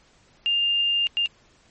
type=tone bursts at uneven times; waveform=sine; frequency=2804 Hz; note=F7; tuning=6 cents sharp; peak=-19 dBFS; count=2; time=0.46-1.07 / 1.17-1.26 s; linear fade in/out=0 ms; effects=pink hiss -58 dBFS RMS until 1.7 s + MP3 32 kbps